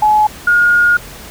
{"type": "tone pair in turn", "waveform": "sine", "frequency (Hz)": [850, 1429.5], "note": ["G#5", "F6"], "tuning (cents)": [40, 40], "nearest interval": "major sixth", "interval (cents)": 900, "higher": "second", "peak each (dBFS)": -7, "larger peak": "neither", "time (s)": [[0.02, 0.27], [0.47, 0.97]], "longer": "second", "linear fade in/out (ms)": 5, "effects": ["pink hiss -33 dBFS RMS until 1.3 s"]}